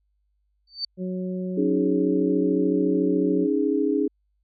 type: tone with exponential growth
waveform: sine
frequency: 4566 Hz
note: D8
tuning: 50 cents flat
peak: -22 dBFS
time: 0.67-0.85 s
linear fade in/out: 5 ms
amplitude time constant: 38 ms
type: harmonic tone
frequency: 183.9 Hz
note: F#3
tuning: 10 cents flat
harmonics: 1 / 2 / 3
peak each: -27 / -33 / -37 dBFS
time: 0.97-3.48 s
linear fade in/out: 50 ms
type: chord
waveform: sine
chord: C# suspended second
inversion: none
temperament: equal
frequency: 277.2 / 311.1 / 415.3 Hz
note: C#4 / D#4 / G#4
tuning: 0 / 0 / 0 cents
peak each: -24 dBFS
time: 1.57-4.08 s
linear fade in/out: 10 ms
effects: added 50 Hz sine -67 dBFS peak until 4.43 s